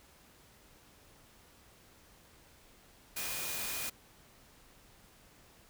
sine tone in noise, 2450 Hz, D#7, 27 cents flat, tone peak -46 dBFS, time 3.16-3.9 s, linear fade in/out 10 ms, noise white, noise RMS -38 dBFS, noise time 3.16-3.9 s, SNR -11 dB, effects pink hiss -61 dBFS RMS until 5.69 s

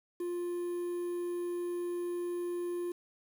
triangle tone with quantisation, 350.7 Hz, F4, 7 cents sharp, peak -31 dBFS, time 0.2-2.92 s, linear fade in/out 5 ms, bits 9, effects none

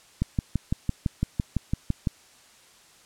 click train, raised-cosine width 5 ms, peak -11 dBFS, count 12, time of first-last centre 0.22-2.072 s, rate 5.94 Hz, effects white hiss -55 dBFS RMS until 3.05 s + low-pass 9000 Hz 12 dB/octave

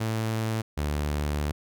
sawtooth tone pair in turn, 111.1 / 73.81 Hz, A2 / D2, +17 / +9 cents, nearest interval perfect fifth, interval 708 cents, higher first, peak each -22 / -22 dBFS, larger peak neither, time 0-0.62 / 0.77-1.52 s, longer second, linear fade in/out 10 ms, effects none

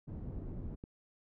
pink low-pass noise, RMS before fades -42 dBFS, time 0.07-0.76 s, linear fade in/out 20 ms, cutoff 280 Hz, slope 12 dB/octave
click, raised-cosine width 3 ms, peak -32 dBFS, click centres 0.839 s
effects none

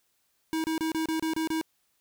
square tone bursts, 320 Hz, D#4, 49 cents sharp, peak -27 dBFS, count 8, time 0.53-1.613 s, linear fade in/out 0 ms, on 110 ms, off 29 ms, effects white hiss -72 dBFS RMS until 2 s

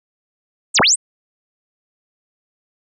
sine linear two-way sweep, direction down then up, 8930 to 85 to 8830 Hz, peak -10 dBFS, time 0.74-0.96 s, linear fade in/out 20 ms, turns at 0.8 s, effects none

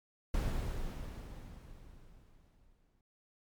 brown noise with exponential decay, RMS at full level -31 dBFS, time 0.34-3.01 s, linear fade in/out 2 ms, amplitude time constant 580 ms, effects MP3 96 kbps

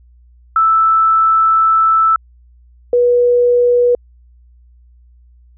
sine tone pair in turn, 1318.5 / 486.2 Hz, E6 / B4, 0 / -27 cents, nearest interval octave + perfect fourth, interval 1727 cents, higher first, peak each -8 dBFS, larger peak neither, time 0.56-2.16 / 2.93-3.95 s, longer first, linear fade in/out 2 ms, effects added 60 Hz sine -43 dBFS peak until 5.57 s

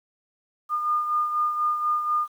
sine beating tone pair, 1214 / 1218.1 Hz, D#6 / D#6, -43 / -37 cents, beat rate 4.1 Hz, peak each -22 / -31 dBFS, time 0.69-2.28 s, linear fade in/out 50 ms, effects 9-bit

